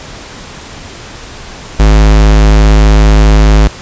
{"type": "tone", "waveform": "square", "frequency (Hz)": 52.4, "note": "G#1", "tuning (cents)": 16, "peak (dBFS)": -3, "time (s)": [1.79, 3.68], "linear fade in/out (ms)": 10, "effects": ["pink hiss -28 dBFS RMS until 3.81 s", "resampled to 16000 Hz"]}